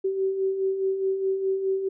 sine beating tone pair, 380.4 / 385.2 Hz, F#4 / G4, +48 / -30 cents, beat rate 4.8 Hz, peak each -32 / -23 dBFS, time 0.04-1.89 s, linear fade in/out 10 ms, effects none

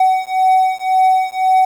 triangle beating tone pair, 751 / 752.9 Hz, F#5 / F#5, +26 / +30 cents, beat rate 1.9 Hz, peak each -12 dBFS, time 0-1.65 s, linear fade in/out 5 ms, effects 7-bit

